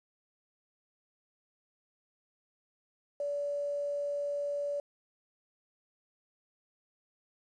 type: tone with quantisation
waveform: sine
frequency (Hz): 575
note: D5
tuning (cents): -37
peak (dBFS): -31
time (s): 3.2-4.8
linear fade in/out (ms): 2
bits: 10
effects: resampled to 22050 Hz